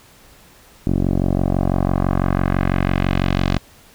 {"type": "tone with low-pass filter sweep", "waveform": "10% pulse", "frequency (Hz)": 46, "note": "F#1", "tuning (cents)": -9, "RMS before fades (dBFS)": -18, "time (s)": [0.87, 3.58], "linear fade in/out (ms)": 0, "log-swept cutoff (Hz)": [370, 4400], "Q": 1.3, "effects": ["pink hiss -48 dBFS RMS until 3.94 s"]}